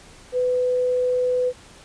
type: tone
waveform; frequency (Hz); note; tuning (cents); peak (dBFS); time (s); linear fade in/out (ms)
sine; 500; B4; +21; -18; 0.32-1.53; 50
effects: pink hiss -47 dBFS RMS until 1.84 s + resampled to 22050 Hz